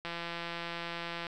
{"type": "click train", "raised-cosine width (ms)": 0.3, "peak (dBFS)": -22, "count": 208, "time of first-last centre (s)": [0.05, 1.268], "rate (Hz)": 170, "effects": []}